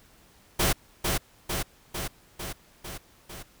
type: noise with echo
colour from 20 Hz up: pink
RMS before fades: -23 dBFS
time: 0.59-0.73 s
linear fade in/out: 10 ms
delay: 450 ms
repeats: 6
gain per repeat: -3 dB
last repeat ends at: 3.43 s
effects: pink hiss -58 dBFS RMS until 3.6 s